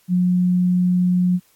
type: tone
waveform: sine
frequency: 180 Hz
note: F#3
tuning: 47 cents flat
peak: -14 dBFS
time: 0.08-1.4 s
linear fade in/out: 50 ms
effects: white hiss -58 dBFS RMS until 1.55 s + AAC 64 kbps